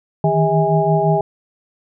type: tone cluster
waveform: sine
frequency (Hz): 154.5 / 160.3 / 404 / 644 / 823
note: D#3 / E3 / G#4 / E5 / G#5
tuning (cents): -12 / -48 / -48 / -41 / -16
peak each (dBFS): -19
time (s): 0.24-1.21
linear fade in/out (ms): 2
effects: none